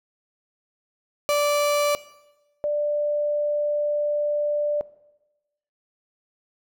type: tone pair in turn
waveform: 35% pulse / sine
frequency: 584 / 590.1 Hz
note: D5 / D5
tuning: -10 / +8 cents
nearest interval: unison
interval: 18 cents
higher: second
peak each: -17 / -21 dBFS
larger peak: first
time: 1.29-1.95 / 2.64-4.81 s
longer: second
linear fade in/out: 0 ms
effects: noise-tail reverb RT60 1.0 s tail -18 dB re dry